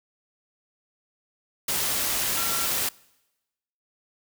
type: tone in noise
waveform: sine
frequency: 1361 Hz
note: F6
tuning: 45 cents flat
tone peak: -34 dBFS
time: 2.37-2.66 s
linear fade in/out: 5 ms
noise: white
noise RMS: -26 dBFS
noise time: 1.68-2.89 s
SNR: -11 dB
effects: noise-tail reverb RT60 1.0 s tail -24 dB re dry